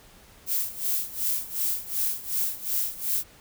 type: noise with tremolo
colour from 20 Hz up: violet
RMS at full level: -25 dBFS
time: 0.46-3.24 s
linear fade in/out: 50 ms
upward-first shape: sine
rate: 2.7 Hz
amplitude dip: 85%
effects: pink hiss -53 dBFS RMS until 3.4 s